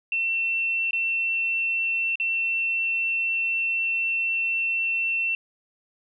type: tone with dropouts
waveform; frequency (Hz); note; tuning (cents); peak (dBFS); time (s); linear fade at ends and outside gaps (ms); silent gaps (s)
sine; 2698; E7; +40; -22; 0.12-5.35; 2; 0.909-0.931 / 2.156-2.199
effects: none